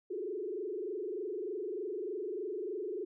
sine tone with frequency modulation, 392 Hz, G4, in tune, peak -35 dBFS, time 0.1-3.05 s, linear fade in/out 10 ms, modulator 23.3 Hz, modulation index 2.1, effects none

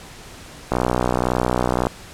click train, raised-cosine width 1 ms, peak -4 dBFS, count 72, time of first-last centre 0.72-1.869 s, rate 61.8 Hz, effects pink hiss -40 dBFS RMS until 2.13 s + low-pass 10000 Hz 12 dB/octave

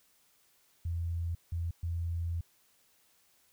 sine tone bursts at uneven times, 84.6 Hz, E2, 45 cents sharp, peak -31 dBFS, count 3, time 0.85-1.35 / 1.52-1.71 / 1.83-2.41 s, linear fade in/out 5 ms, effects white hiss -68 dBFS RMS until 3.52 s

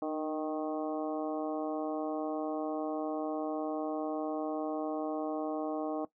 harmonic tone with a mistuned harmonic, 155.56 Hz, D#3, in tune, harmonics 2 / 3 / 4 / 5 / 6 / 7 / 8, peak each -35 / -39 / -38 / -40 / -54 / -46 / -53 dBFS, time 0.02-6.05 s, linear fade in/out 2 ms, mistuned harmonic 2, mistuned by -28 cents, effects noise-tail reverb RT60 0.1 s tail -17 dB re dry

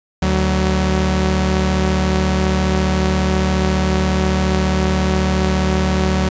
sawtooth tone pair together, 74.53 / 188 Hz, D2 / F#3, +26 / +28 cents, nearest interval octave + major third, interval 1602 cents, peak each -13 dBFS, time 0.22-6.29 s, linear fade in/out 5 ms, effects resampled to 16000 Hz

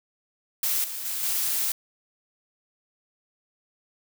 blue noise with level steps, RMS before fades -25 / -34 / -30 / -26 dBFS, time 0.63-1.72 s, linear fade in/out 2 ms, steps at 0.84 / 1.05 / 1.23 s, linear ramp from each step 2 ms, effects none

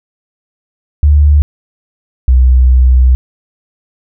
sine tone pair in turn, 73.42 / 63.3 Hz, D2 / B1, 0 / +43 cents, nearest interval minor third, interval 257 cents, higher first, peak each -3 dBFS, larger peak neither, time 1.03-1.42 / 2.28-3.15 s, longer second, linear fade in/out 0 ms, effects none

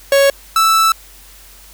45% pulse tone pair in turn, 554.4 / 1318.6 Hz, C#5 / E6, 0 / 0 cents, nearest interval octave + minor third, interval 1500 cents, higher second, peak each -8 / -9 dBFS, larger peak first, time 0.12-0.3 / 0.56-0.92 s, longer second, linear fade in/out 2 ms, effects added 47 Hz sine -43 dBFS peak until 1.73 s + white hiss -42 dBFS RMS until 1.73 s

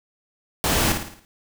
pink noise with echo, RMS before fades -21 dBFS, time 0.64-0.92 s, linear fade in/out 0 ms, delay 55 ms, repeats 6, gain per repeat -6 dB, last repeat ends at 1.25 s, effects none

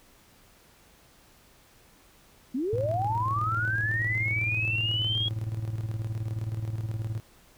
sine linear sweep, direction up, 233.1 to 3320 Hz, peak -26 dBFS, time 2.54-5.29 s, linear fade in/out 10 ms
triangle tone with tremolo, 110 Hz, A2, in tune, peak -25 dBFS, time 2.73-7.2 s, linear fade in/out 0 ms, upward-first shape square, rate 19 Hz, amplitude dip 60%
effects pink hiss -58 dBFS RMS until 7.57 s

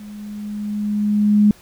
sine tone with level ramp, 208.4 Hz, G#3, 6 cents sharp, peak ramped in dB -33 to -8 dBFS, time 0-1.51 s, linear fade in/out 2 ms, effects pink hiss -48 dBFS RMS until 1.61 s

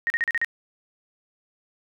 sine tone bursts, 1864.7 Hz, A#6, in tune, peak -20 dBFS, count 6, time 0.07-0.446 s, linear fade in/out 0 ms, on 31 ms, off 38 ms, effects none

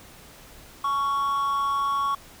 triangle tone with amplitude modulation, 1114 Hz, C#6, 8 cents sharp, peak -18 dBFS, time 0.84-2.15 s, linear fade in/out 5 ms, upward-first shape sine, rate 262 Hz, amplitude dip 50%, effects pink hiss -48 dBFS RMS until 2.4 s

